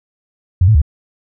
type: tone with pitch steps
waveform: sine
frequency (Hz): 90.5 / 109.6 / 73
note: F#2 / A2 / D2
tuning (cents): -38 / -6 / -10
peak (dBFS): -6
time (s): 0.61-0.817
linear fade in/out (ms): 5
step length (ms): 69
effects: none